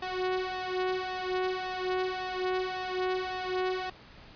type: tone with flanger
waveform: sawtooth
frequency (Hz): 370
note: F#4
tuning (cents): 0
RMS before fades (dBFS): -32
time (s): 0.02-3.9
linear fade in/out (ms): 5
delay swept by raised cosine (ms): 1.1 to 2.8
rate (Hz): 1.8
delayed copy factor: +0.75
effects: pink hiss -52 dBFS RMS until 4.35 s + resampled to 11025 Hz